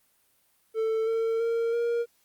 triangle tone with pitch steps, 444.1 / 452.6 / 461.4 / 470.2 Hz, A4 / A4 / A#4 / A#4, +16 / +49 / -18 / +15 cents, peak -22 dBFS, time 0.74-2.06 s, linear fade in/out 50 ms, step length 330 ms, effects white hiss -67 dBFS RMS until 2.24 s + Opus 32 kbps

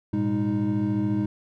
triangle tone cluster, 106 / 120.1 / 203.4 / 311.7 Hz, G#2 / B2 / G#3 / D#4, +36 / -48 / -36 / +3 cents, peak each -29 / -28 / -24 / -24 dBFS, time 0.13-1.26 s, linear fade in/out 5 ms, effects none

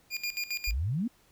25% pulse tone with tremolo, 2418 Hz, D7, 50 cents sharp, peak -26 dBFS, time 0.1-0.74 s, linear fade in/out 50 ms, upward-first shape square, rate 7.4 Hz, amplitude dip 80%
sine exponential sweep, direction up, 43.65 to 259.6 Hz, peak -27 dBFS, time 0.67-1.08 s, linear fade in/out 10 ms
effects pink hiss -64 dBFS RMS until 1.31 s

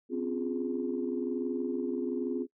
sine chord, Db major seventh, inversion third, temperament equal with one note detuned, 256.1 / 277.2 / 349.2 / 415.3 Hz, C4 / Db4 / F4 / Ab4, -37 / 0 / 0 / 0 cents, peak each -33 / -38 / -34 / -36 dBFS, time 0.09-2.47 s, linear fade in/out 50 ms, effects noise-tail reverb RT60 0.1 s tail -22 dB re dry + tanh soft clip ceiling -20 dBFS

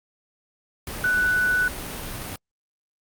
sine tone in noise, 1486 Hz, F#6, 7 cents sharp, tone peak -18 dBFS, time 1.04-1.68 s, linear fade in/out 2 ms, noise pink, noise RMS -33 dBFS, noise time 0.87-2.36 s, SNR +12 dB, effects Opus 48 kbps

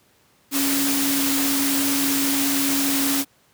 sine tone in noise, 277.2 Hz, C#4, in tune, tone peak -22 dBFS, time 0.51-3.25 s, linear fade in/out 50 ms, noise white, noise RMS -23 dBFS, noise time 0.51-3.25 s, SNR -2 dB, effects pink hiss -59 dBFS RMS until 3.53 s + high-pass 100 Hz 12 dB/octave

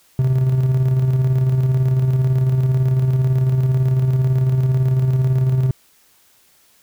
triangle tone with tremolo, 130 Hz, C3, 11 cents flat, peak -10 dBFS, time 0.19-5.71 s, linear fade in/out 2 ms, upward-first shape square, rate 18 Hz, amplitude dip 35%, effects white hiss -55 dBFS RMS until 6.82 s

